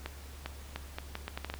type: accelerating click train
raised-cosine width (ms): 0.3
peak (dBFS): -20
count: 10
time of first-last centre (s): 0.06-1.54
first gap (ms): 400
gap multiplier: 0.75
effects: added 70 Hz sine -45 dBFS peak until 1.59 s + pink hiss -52 dBFS RMS until 1.59 s